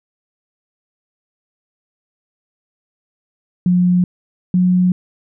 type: tone pair in turn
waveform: sine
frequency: 179.1 / 181.39 Hz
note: F3 / F#3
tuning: +44 / -34 cents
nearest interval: unison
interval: 22 cents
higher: second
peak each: -10 dBFS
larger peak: neither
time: 3.66-4.04 / 4.54-4.92 s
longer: neither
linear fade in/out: 2 ms
effects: none